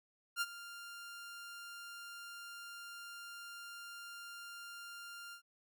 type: tone with ADSR envelope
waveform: sawtooth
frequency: 1396.9 Hz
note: F6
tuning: in tune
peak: -28 dBFS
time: 0.36-5.42 s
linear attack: 53 ms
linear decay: 39 ms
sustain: -16 dB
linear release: 92 ms
effects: none